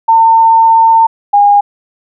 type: tone pair in turn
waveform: sine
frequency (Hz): 904 / 815.3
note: A5 / G#5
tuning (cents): +47 / -32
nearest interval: major second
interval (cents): 179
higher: first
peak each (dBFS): -3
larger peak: neither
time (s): 0.08-1.07 / 1.33-1.61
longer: first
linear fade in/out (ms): 10
effects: none